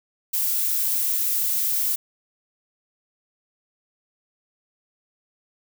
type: noise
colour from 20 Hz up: violet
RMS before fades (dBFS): -23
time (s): 0.33-1.96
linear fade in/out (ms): 10
effects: none